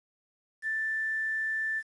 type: tone with quantisation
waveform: sine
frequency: 1766 Hz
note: A6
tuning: 6 cents sharp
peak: -28 dBFS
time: 0.62-1.83 s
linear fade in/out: 50 ms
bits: 9
effects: resampled to 24000 Hz